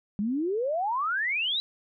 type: exponential sweep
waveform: sine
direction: up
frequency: 195.4 to 4000 Hz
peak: -25 dBFS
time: 0.19-1.6 s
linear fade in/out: 0 ms
effects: none